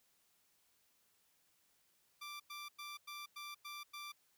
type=tone bursts; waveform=15% pulse; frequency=1177 Hz; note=D6; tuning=3 cents sharp; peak=-40 dBFS; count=7; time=2.21-4.122 s; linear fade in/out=10 ms; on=190 ms; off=97 ms; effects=white hiss -75 dBFS RMS until 4.37 s